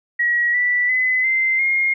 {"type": "tone with pitch steps", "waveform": "sine", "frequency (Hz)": [1912, 1965.8, 2021, 2078, 2136], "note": ["A#6", "B6", "B6", "C7", "C7"], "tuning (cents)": [43, -9, 39, -12, 35], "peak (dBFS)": -15, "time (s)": [0.19, 1.94], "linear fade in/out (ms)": 10, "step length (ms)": 350, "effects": []}